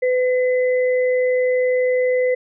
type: tone pair together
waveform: sine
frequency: 503.9 / 2022 Hz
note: B4 / B6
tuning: +35 / +40 cents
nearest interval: 2 octaves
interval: 2405 cents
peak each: -15 / -27 dBFS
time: 0.02-2.35 s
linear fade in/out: 10 ms
effects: none